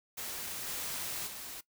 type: noise with level steps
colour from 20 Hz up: white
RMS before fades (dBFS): -40 / -38 / -44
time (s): 0.17-1.61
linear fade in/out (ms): 10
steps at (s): 0.66 / 1.26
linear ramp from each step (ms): 20
effects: noise-tail reverb RT60 0.1 s tail -19 dB re dry